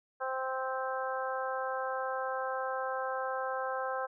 harmonic tone, 261.6 Hz, C4, in tune, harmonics 2 / 3 / 4 / 5 / 6, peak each -36 / -38 / -39 / -40 / -41 dBFS, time 0.2-4.07 s, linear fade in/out 20 ms, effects none

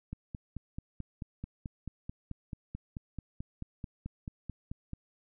click train, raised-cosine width 5 ms, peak -26 dBFS, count 23, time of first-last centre 0.13-4.933 s, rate 4.58 Hz, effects none

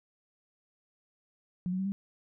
sine tone with pitch steps, 179.8 / 185.6 / 191.59 / 197.78 Hz, F#3 / F#3 / G3 / G3, -49 / +6 / -39 / +16 cents, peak -29 dBFS, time 1.66-1.92 s, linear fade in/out 0 ms, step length 65 ms, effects none

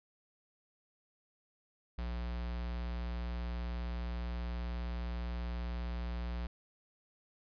square tone with notch filter, 59.5 Hz, A#1, 36 cents sharp, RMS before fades -38 dBFS, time 1.98-6.47 s, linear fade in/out 5 ms, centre 350 Hz, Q 1.9, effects resampled to 11025 Hz

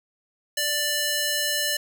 square tone with high-pass filter, 590 Hz, D5, 8 cents sharp, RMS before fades -25 dBFS, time 0.57-1.77 s, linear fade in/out 5 ms, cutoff 1900 Hz, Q 0.52, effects none

